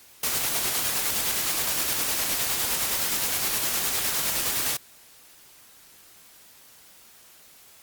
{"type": "noise with tremolo", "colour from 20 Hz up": "white", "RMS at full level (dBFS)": -25, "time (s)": [0.23, 4.77], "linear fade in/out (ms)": 5, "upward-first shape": "square", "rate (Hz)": 9.7, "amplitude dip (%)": 25, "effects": ["white hiss -52 dBFS RMS until 7.82 s", "Opus 48 kbps"]}